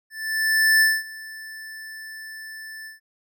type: tone with ADSR envelope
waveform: square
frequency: 1760 Hz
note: A6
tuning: in tune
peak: -14 dBFS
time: 0.1-3 s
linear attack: 710 ms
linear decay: 220 ms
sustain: -22 dB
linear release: 140 ms
effects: none